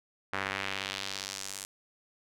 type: tone with band-pass filter sweep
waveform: sawtooth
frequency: 97.4 Hz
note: G2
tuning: 11 cents flat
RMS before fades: -37 dBFS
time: 0.33-1.65 s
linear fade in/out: 0 ms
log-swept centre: 1600 to 8600 Hz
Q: 1.4
effects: none